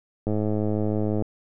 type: click train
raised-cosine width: 2 ms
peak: -13 dBFS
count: 102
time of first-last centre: 0.27-1.223 s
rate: 106 Hz
effects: none